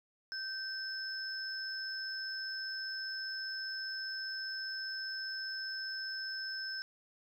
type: tone pair together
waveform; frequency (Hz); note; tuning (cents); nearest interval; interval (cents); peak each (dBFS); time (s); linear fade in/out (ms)
sine; 1555 / 5230; G6 / E8; -14 / -15; octave + major sixth; 2099; -40 / -40; 0.32-6.82; 0
effects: 11-bit